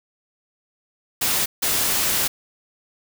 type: noise bursts at uneven times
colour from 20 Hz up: white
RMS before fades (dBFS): -21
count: 2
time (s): 1.21-1.46 / 1.62-2.28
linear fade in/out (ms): 10
effects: none